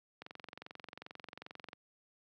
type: click train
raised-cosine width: 0.3 ms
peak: -30 dBFS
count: 35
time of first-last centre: 0.22-1.731 s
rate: 22.5 Hz
effects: high-pass 150 Hz 12 dB/octave